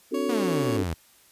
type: chord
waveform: sine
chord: D dominant seventh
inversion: third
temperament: equal with one note detuned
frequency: 261.6 / 293.7 / 370 / 445.1 Hz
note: C4 / D4 / F#4 / A4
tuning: 0 / 0 / 0 / +20 cents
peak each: -30 dBFS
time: 0.11-0.84 s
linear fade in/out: 20 ms
type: tone with vibrato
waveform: 30% pulse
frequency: 556 Hz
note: C#5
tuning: 5 cents sharp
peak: -29 dBFS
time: 0.14-0.77 s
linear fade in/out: 5 ms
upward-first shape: sine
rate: 2.5 Hz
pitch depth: 11 cents each way
type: exponential sweep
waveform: sawtooth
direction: down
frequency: 250 to 77 Hz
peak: -23 dBFS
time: 0.29-0.94 s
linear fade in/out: 5 ms
effects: white hiss -57 dBFS RMS until 1.31 s + resampled to 32000 Hz